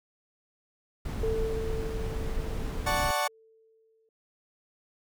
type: noise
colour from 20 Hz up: brown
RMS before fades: -32 dBFS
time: 1.05-3.11 s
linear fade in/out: 5 ms
type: tone with exponential decay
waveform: sine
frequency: 444.8 Hz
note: A4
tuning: 19 cents sharp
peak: -26 dBFS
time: 1.23-4.09 s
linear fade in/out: 2 ms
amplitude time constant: 620 ms
type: chord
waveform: 30% pulse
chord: D major seventh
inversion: none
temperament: equal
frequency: 587.3 / 740 / 880 / 1108.7 Hz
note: D5 / F#5 / A5 / C#6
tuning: 0 / 0 / 0 / 0 cents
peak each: -29 dBFS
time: 2.86-3.28 s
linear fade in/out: 10 ms
effects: none